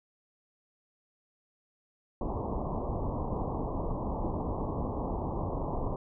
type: low-pass noise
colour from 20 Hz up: pink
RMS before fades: -33 dBFS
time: 2.21-5.96 s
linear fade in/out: 2 ms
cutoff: 1100 Hz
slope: 96 dB/octave
effects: none